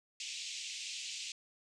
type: band-pass noise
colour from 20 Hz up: pink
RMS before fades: -43 dBFS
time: 0.2-1.32 s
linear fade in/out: 2 ms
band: 2400 to 7800 Hz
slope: 48 dB/octave
effects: none